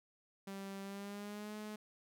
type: tone with pitch glide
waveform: sawtooth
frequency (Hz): 195.8 to 212.3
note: G3 to G#3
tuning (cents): -2 to +38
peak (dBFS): -40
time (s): 0.47-1.76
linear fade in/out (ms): 5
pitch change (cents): +140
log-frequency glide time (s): 0.82-1.55
effects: none